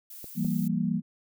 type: noise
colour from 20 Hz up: violet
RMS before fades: -44 dBFS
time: 0.1-0.68 s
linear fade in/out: 5 ms
type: clicks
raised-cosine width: 2 ms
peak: -30 dBFS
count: 2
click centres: 0.243 / 0.447 s
type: chord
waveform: sine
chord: E diminished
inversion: none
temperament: equal with one note detuned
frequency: 167.79 / 196 / 233.1 Hz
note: E3 / G3 / Bb3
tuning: +31 / 0 / 0 cents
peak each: -29 dBFS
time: 0.35-1.02 s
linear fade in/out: 50 ms
effects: none